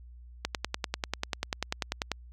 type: click train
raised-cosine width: 0.2 ms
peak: -11 dBFS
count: 18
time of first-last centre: 0.45-2.117 s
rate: 10.2 Hz
effects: added 60 Hz sine -46 dBFS peak until 2.32 s + MP3 96 kbps